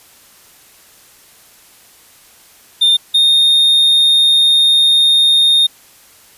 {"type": "tone pair in turn", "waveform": "triangle", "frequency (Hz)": [3611, 3678], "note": ["A7", "A#7"], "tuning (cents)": [44, -24], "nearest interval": "unison", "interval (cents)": 32, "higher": "second", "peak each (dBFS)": -6, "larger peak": "neither", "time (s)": [[2.81, 2.97], [3.14, 5.67]], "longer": "second", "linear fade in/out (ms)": 10, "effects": ["white hiss -45 dBFS RMS until 6.37 s", "resampled to 32000 Hz"]}